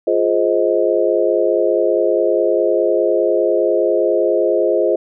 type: chord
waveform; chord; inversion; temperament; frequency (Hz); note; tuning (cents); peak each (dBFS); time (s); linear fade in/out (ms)
sine; F minor seventh; none; just; 349.2 / 419.1 / 523.8 / 628.6; F4 / Ab4 / C5 / Eb5; 0 / +16 / +2 / +18; -18; 0.07-4.96; 5
effects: none